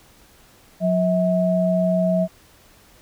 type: tone pair together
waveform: sine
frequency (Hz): 180.75 / 645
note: F#3 / E5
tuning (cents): -40 / -38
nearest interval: octave + minor seventh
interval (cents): 2202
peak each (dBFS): -19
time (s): 0.8-2.28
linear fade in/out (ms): 50
effects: pink hiss -52 dBFS RMS until 3.01 s